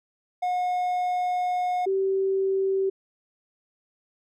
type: tone pair in turn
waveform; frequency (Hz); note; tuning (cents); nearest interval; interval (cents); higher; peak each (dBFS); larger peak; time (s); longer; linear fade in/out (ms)
triangle / sine; 723 / 385.9; F#5 / G4; -40 / -27; major seventh; 1087; first; -21; neither; 0.42-1.86 / 1.86-2.9; first; 10
effects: none